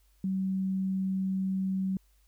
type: tone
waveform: sine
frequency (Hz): 190.3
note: F#3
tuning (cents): +49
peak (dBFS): -27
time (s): 0.24-1.97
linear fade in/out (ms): 2
effects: added 50 Hz sine -62 dBFS peak until 2.27 s + white hiss -71 dBFS RMS until 2.27 s